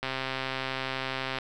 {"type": "click train", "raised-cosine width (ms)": 0.3, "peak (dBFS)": -15, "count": 180, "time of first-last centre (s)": [0.03, 1.386], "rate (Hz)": 132, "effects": []}